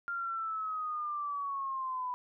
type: linear sweep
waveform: sine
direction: down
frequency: 1399 to 988 Hz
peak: -33 dBFS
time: 0.08-2.14 s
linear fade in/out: 0 ms
effects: none